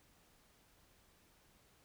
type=silence; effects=pink hiss -69 dBFS RMS until 1.84 s